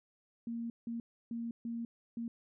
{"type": "tone bursts at uneven times", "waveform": "sine", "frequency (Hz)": 232.6, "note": "A#3", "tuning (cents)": -4, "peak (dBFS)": -36, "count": 5, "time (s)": [[0.47, 0.7], [0.87, 1], [1.31, 1.51], [1.65, 1.85], [2.17, 2.28]], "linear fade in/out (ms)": 2, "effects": []}